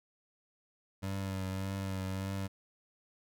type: tone with vibrato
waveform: 25% pulse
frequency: 96 Hz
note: G2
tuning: 36 cents flat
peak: -31 dBFS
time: 1.02-2.48 s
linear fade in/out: 20 ms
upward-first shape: triangle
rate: 1.7 Hz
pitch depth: 34 cents each way
effects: none